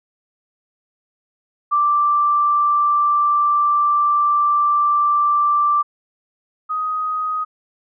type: tone pair in turn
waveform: sine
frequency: 1174.7 / 1251.4 Hz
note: D6 / D#6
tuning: 0 / +10 cents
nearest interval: minor second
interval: 110 cents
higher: second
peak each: -13 / -19 dBFS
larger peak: first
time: 1.71-5.83 / 6.69-7.45 s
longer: first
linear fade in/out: 20 ms
effects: none